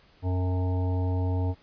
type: harmonic tone with a mistuned harmonic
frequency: 91.1 Hz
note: F#2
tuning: 26 cents flat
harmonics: 1 / 3 / 5 / 7 / 9 / 10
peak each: -24 / -34 / -38 / -41 / -43 / -44 dBFS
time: 0.22-1.55 s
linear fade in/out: 50 ms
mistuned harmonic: 7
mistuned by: +31 cents
effects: pink hiss -59 dBFS RMS until 1.62 s + resampled to 11025 Hz